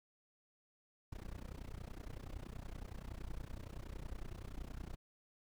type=noise with amplitude modulation; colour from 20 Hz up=brown; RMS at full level=-43 dBFS; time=1.12-4.96 s; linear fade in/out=5 ms; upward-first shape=sine; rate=30.7 Hz; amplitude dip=95%; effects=none